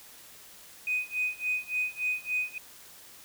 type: tone with tremolo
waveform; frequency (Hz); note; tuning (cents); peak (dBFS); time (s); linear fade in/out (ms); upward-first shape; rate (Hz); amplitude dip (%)
sine; 2497; D#7; +6; -24; 0.87-2.58; 2; sine; 3.5; 95
effects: tanh soft clip ceiling -21 dBFS + white hiss -51 dBFS RMS until 3.24 s